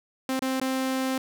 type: tone with dropouts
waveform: sawtooth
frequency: 262.4 Hz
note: C4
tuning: 5 cents sharp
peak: -21 dBFS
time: 0.29-1.18 s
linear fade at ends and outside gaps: 2 ms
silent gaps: 0.393-0.421 / 0.6-0.614 s
effects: none